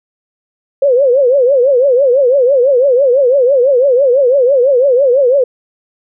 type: tone with vibrato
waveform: sine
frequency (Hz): 523.3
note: C5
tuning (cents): 0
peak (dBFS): -6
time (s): 0.82-5.44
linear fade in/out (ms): 5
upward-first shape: triangle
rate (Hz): 6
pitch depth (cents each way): 190
effects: none